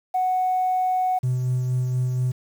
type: tone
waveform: sine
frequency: 740 Hz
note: F#5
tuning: in tune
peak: -18 dBFS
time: 0.14-1.19 s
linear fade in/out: 10 ms
type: tone with tremolo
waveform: triangle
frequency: 126.6 Hz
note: B2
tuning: 43 cents sharp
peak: -16 dBFS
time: 1.23-2.32 s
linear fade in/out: 10 ms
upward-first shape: sine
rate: 4.2 Hz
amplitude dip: 35%
effects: tanh soft clip ceiling -15 dBFS + 8-bit